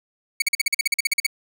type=tone bursts; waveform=sawtooth; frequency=2233 Hz; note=C#7; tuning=12 cents sharp; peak=-13 dBFS; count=14; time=0.4-1.266 s; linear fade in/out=5 ms; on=21 ms; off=44 ms; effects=none